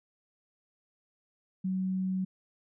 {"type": "tone", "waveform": "sine", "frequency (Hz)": 187.6, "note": "F#3", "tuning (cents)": 24, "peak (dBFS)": -28, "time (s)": [1.64, 2.25], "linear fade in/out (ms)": 10, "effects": []}